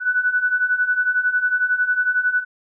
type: beating tone pair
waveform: sine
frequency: 1480 / 1491 Hz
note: F#6 / F#6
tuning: 0 / +13 cents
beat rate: 11 Hz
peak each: -22 / -18 dBFS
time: 0-2.45 s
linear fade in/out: 50 ms
effects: none